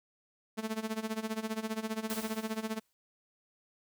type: tone with tremolo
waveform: sawtooth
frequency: 220 Hz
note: A3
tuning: in tune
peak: -27 dBFS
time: 0.57-2.8 s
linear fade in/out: 20 ms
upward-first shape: sine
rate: 15 Hz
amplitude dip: 85%
type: noise with exponential decay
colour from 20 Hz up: white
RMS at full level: -39 dBFS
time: 2.1-2.93 s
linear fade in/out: 0 ms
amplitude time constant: 180 ms
effects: none